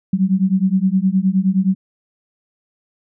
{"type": "beating tone pair", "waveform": "sine", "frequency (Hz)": [185, 194.6], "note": ["F#3", "G3"], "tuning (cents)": [0, -12], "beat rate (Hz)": 9.6, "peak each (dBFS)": -16, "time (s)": [0.13, 1.75], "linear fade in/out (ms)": 5, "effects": []}